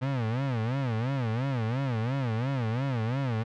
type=tone with vibrato; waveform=35% pulse; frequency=123.47 Hz; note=B2; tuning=in tune; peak=-25 dBFS; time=0.01-3.44 s; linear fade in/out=20 ms; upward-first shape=sine; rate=2.9 Hz; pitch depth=210 cents each way; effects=low-pass 3000 Hz 12 dB/octave